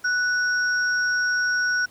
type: tone pair together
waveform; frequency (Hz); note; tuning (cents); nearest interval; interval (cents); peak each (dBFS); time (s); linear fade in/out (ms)
sine; 1480 / 5588; F#6 / F8; 0 / 0; octave + major seventh; 2300; -20 / -30; 0.04-1.86; 10
effects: pink hiss -53 dBFS RMS until 1.9 s + high-pass 80 Hz 12 dB/octave